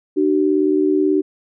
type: tone pair together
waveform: sine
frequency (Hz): 301.6 / 380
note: D4 / F#4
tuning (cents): +46 / +46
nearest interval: major third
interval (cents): 400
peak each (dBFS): -16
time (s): 0.16-1.22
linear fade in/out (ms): 20
effects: none